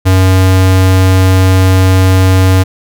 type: tone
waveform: square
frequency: 93.8 Hz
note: F#2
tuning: 24 cents sharp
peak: -5 dBFS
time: 0.05-2.64 s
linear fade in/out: 20 ms
effects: none